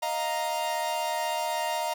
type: chord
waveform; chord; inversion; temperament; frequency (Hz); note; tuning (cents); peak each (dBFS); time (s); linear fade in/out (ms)
45% pulse; Eb suspended second; none; equal; 622.3 / 698.5 / 932.3; Eb5 / F5 / Bb5; 0 / 0 / 0; -33 / -33 / -30; 0.02-1.94; 10
effects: none